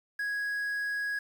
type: tone with quantisation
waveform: triangle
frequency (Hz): 1661.2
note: G#6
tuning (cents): 0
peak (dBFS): -28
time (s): 0.19-1.19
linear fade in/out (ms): 5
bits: 9
effects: none